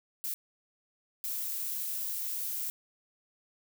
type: noise bursts at uneven times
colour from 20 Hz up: violet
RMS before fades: -35 dBFS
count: 2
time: 0.24-0.34 / 1.24-2.7 s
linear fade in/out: 0 ms
effects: none